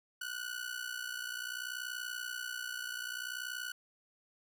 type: ring-modulated tone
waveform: sawtooth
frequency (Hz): 1480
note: F#6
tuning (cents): 0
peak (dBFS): -32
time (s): 0.21-3.72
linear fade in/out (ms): 5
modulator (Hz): 30.3
effects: none